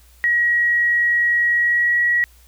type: tone with pitch glide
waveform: sine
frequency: 1905 to 1918.3 Hz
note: A#6 to A#6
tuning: +37 to +49 cents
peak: -14 dBFS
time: 0.24-2.24 s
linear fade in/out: 0 ms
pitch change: +12 cents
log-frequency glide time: 1.54-2 s
effects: added 60 Hz sine -48 dBFS peak until 2.47 s + white hiss -54 dBFS RMS until 2.47 s